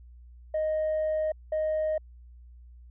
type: tone bursts at uneven times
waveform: sine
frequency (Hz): 622.3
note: D#5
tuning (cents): 0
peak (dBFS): -23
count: 2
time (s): 0.54-1.32 / 1.52-1.98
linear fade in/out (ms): 5
effects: tanh soft clip ceiling -23 dBFS + added 60 Hz sine -47 dBFS peak until 2.9 s